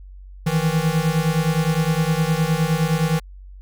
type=beating tone pair; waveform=square; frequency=155.6 / 165.3 Hz; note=D#3 / E3; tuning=0 / +5 cents; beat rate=9.7 Hz; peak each=-21 dBFS; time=0.46-3.2 s; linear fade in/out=10 ms; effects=added 47 Hz sine -37 dBFS peak until 3.61 s